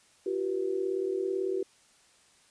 sine tone cluster, 344.1 / 382.1 / 483.2 Hz, F4 / G4 / B4, -26 / -44 / -38 cents, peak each -35 / -29 / -37 dBFS, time 0.26-1.63 s, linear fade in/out 5 ms, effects white hiss -62 dBFS RMS until 2.5 s + resampled to 22050 Hz

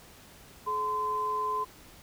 sine tone pair together, 427.5 / 1027.4 Hz, A4 / C6, -50 / -32 cents, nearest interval octave + minor third, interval 1518 cents, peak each -37 / -28 dBFS, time 0.66-1.65 s, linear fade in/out 20 ms, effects pink hiss -53 dBFS RMS until 2.02 s

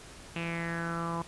sawtooth tone with low-pass filter sweep, 168 Hz, E3, 33 cents sharp, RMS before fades -34 dBFS, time 0.36-1.22 s, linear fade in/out 0 ms, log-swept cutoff 2700 to 1000 Hz, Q 6, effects pink hiss -49 dBFS RMS until 1.27 s + resampled to 24000 Hz

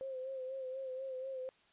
sine tone with vibrato, 524 Hz, C5, 2 cents sharp, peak -39 dBFS, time 0.01-1.49 s, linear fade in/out 0 ms, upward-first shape sine, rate 4.1 Hz, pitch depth 43 cents each way, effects white hiss -68 dBFS RMS until 1.72 s + resampled to 8000 Hz

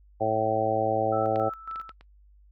harmonic tone, 110 Hz, A2, in tune, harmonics 1 / 2 / 3 / 4 / 5 / 6 / 7, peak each -35 / -38 / -33 / -31 / -27 / -29 / -27 dBFS, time 0.2-1.5 s, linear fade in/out 20 ms
sine tone with tremolo, 1318.5 Hz, E6, in tune, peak -32 dBFS, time 1.12-1.92 s, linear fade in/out 10 ms, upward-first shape square, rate 3.6 Hz, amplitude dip 70%
clicks, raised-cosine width 0.3 ms, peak -24 / -33 / -28 / -32 / -27 / -34 dBFS, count 6, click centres 1.359 / 1.712 / 1.759 / 1.799 / 1.893 / 2.01 s
effects noise-tail reverb RT60 0.1 s tail -21 dB re dry + added 50 Hz sine -53 dBFS peak until 2.51 s

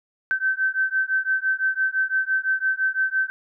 sine beating tone pair, 1540 / 1545.9 Hz, G6 / G6, -31 / -25 cents, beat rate 5.9 Hz, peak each -23 / -23 dBFS, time 0.31-3.3 s, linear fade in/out 0 ms, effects none

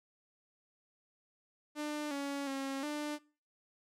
sawtooth tone with pitch steps, 298.8 / 280.7 / 271.5 / 297.4 Hz, D4 / C#4 / C#4 / D4, +30 / +22 / -36 / +22 cents, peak -32 dBFS, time 1.75-3.19 s, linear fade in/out 50 ms, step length 360 ms, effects noise-tail reverb RT60 0.4 s tail -23 dB re dry + low-pass 11000 Hz 12 dB/octave

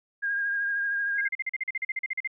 sine tone with vibrato, 1622 Hz, G#6, 41 cents flat, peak -25 dBFS, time 0.22-1.29 s, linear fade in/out 20 ms, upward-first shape sine, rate 13 Hz, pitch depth 25 cents each way
sine tone bursts, 2093 Hz, C7, in tune, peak -26 dBFS, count 16, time 1.18-2.275 s, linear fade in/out 5 ms, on 30 ms, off 41 ms
effects none

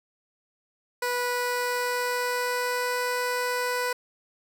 15% pulse tone with pitch glide, 490.8 to 494.8 Hz, B4 to B4, -11 to +3 cents, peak -19 dBFS, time 1.02-3.93 s, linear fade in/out 5 ms, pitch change +14 cents, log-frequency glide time 1.4-3.02 s, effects none

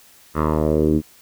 10% pulse tone with low-pass filter sweep, 77.3 Hz, D#2, 11 cents flat, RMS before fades -18 dBFS, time 0.34-1.02 s, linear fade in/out 50 ms, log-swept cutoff 1400 to 270 Hz, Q 2.7, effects white hiss -50 dBFS RMS until 1.21 s

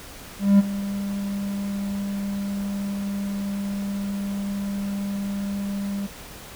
triangle tone with ADSR envelope, 199.5 Hz, G3, 31 cents sharp, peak -8 dBFS, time 0.39-6.07 s, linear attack 200 ms, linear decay 27 ms, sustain -15 dB, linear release 14 ms, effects pink hiss -41 dBFS RMS until 6.55 s

